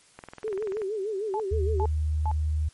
click train, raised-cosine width 0.5 ms, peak -26 dBFS, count 14, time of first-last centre 0.19-0.818 s, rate 20.7 Hz
sine tone with vibrato, 409.2 Hz, G#4, 26 cents flat, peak -27 dBFS, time 0.44-1.86 s, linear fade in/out 5 ms, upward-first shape sine, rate 6.5 Hz, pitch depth 140 cents each way
sine tone bursts, 862 Hz, A5, 36 cents flat, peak -28 dBFS, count 3, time 1.34-2.314 s, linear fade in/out 0 ms, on 58 ms, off 400 ms
sine tone, 76.6 Hz, D#2, 27 cents flat, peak -23 dBFS, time 1.51-2.69 s, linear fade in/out 10 ms
effects white hiss -58 dBFS RMS until 2.73 s + MP3 48 kbps

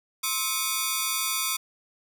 5% pulse ring-modulated tone, 1174.7 Hz, D6, in tune, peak -10 dBFS, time 0.23-1.57 s, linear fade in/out 10 ms, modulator 121 Hz, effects none

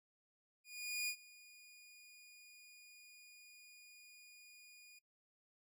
sawtooth tone with ADSR envelope, 2446 Hz, D#7, 30 cents flat, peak -33 dBFS, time 0.64-4.99 s, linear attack 440 ms, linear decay 77 ms, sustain -22 dB, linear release 6 ms, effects noise-tail reverb RT60 0.1 s tail -21 dB re dry

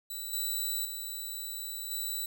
5% pulse tone with level steps, 3952 Hz, B7, in tune, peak -29 / -23 / -29 / -25 dBFS, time 0.1-2.26 s, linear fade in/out 5 ms, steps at 0.33 / 0.85 / 1.91 s, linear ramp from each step 2 ms, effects none

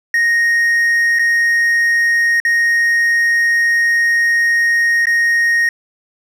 triangle tone with dropouts, 1864.7 Hz, A#6, in tune, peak -9 dBFS, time 0.14-5.69 s, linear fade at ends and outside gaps 2 ms, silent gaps 1.188-1.193 / 2.401-2.45 / 5.056-5.069 s, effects none

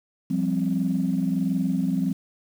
sine chord, F suspended second, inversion none, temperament equal, 174.61 / 196 / 261.6 Hz, F3 / G3 / C4, 0 / 0 / 0 cents, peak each -25 dBFS, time 0.3-2.13 s, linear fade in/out 10 ms, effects tanh soft clip ceiling -13 dBFS + 8-bit

